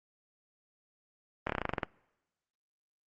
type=slowing click train; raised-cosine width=0.5 ms; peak=-15 dBFS; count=11; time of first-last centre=1.47-1.832 s; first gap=25 ms; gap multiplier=1.08; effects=noise-tail reverb RT60 1.0 s tail -25 dB re dry + Opus 24 kbps